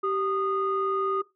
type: tone pair together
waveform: sine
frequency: 388 / 1231.8 Hz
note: G4 / D#6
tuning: -18 / -18 cents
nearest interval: octave + minor sixth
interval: 2000 cents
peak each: -26 dBFS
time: 0.03-1.22 s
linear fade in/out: 10 ms
effects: noise-tail reverb RT60 0.2 s tail -17 dB re dry + tanh soft clip ceiling -17 dBFS